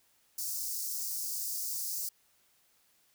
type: high-pass noise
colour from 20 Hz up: white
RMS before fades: -36 dBFS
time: 0.38-2.09 s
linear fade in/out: 5 ms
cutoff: 4800 Hz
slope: 48 dB/octave
effects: white hiss -69 dBFS RMS until 3.14 s